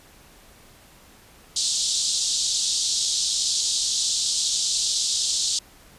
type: band-pass noise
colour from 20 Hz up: pink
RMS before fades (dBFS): -24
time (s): 1.56-5.59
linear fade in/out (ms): 5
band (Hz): 3600 to 8300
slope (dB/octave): 48
effects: pink hiss -51 dBFS RMS until 5.98 s + resampled to 32000 Hz